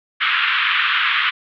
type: band-pass noise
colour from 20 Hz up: pink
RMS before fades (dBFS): -18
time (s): 0.2-1.31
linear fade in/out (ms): 20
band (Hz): 1200 to 3400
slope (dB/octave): 48
effects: none